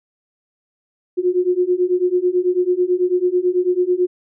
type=beating tone pair; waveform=sine; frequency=355.9 / 365 Hz; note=F4 / F#4; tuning=+33 / -24 cents; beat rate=9.1 Hz; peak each=-18 / -17 dBFS; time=1.17-4.07 s; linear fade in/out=20 ms; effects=none